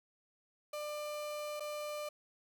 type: tone with dropouts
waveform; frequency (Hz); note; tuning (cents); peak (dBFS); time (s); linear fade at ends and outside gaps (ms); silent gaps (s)
35% pulse; 596; D5; +25; -37; 0.73-2.09; 5; 1.598-1.604
effects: none